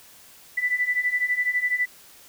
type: beating tone pair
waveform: sine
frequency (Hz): 1975.5 / 1987.5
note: B6 / B6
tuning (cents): 0 / +10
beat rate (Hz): 12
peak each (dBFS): -26 / -23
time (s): 0.57-1.86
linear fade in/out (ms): 10
effects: white hiss -50 dBFS RMS until 2.28 s